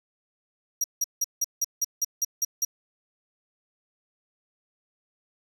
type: tone bursts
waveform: 40% pulse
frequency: 5730 Hz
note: F8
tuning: 44 cents sharp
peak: -21 dBFS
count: 10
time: 0.81-2.65 s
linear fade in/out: 5 ms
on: 31 ms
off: 170 ms
effects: none